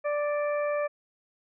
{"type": "harmonic tone", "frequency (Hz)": 587.3, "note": "D5", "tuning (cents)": 0, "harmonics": [1, 2, 3, 4], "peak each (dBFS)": [-26, -35, -39, -41], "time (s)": [0.04, 0.88], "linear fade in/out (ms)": 20, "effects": []}